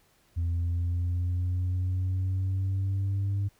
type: exponential sweep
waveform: sine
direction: up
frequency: 84.5 to 100.1 Hz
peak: -23 dBFS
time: 0.36-3.49 s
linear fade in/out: 20 ms
effects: tanh soft clip ceiling -24 dBFS + pink hiss -65 dBFS RMS until 3.59 s